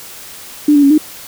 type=tone with pitch steps; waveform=sine; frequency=296 / 287.7 / 278.6 / 305.6 Hz; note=D4 / D4 / C#4 / D#4; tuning=+14 / -36 / +9 / -31 cents; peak=-5 dBFS; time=0.68-0.98 s; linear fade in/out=5 ms; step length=75 ms; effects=white hiss -33 dBFS RMS until 1.27 s